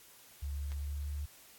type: tone with pitch glide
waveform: sine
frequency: 71.2 to 72.65 Hz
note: C#2 to D2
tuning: +47 to -18 cents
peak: -35 dBFS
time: 0.42-1.26 s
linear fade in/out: 10 ms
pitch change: +35 cents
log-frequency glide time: 0.73-1.12 s
type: clicks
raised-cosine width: 0.2 ms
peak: -33 / -39 dBFS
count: 2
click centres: 0.719 / 0.726 s
effects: white hiss -58 dBFS RMS until 1.58 s + AAC 64 kbps